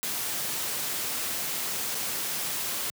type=noise with dropouts; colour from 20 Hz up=white; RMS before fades=-31 dBFS; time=0.03-2.9 s; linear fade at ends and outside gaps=0 ms; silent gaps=1.947-1.952 s; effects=high-pass 100 Hz 12 dB/octave